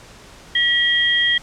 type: tone pair together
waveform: sine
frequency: 1928 / 3231 Hz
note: B6 / G#7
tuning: -42 / -48 cents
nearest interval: major sixth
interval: 894 cents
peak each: -17 dBFS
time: 0.55-1.38 s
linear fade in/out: 5 ms
effects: pink hiss -43 dBFS RMS until 1.42 s + low-pass 8000 Hz 12 dB/octave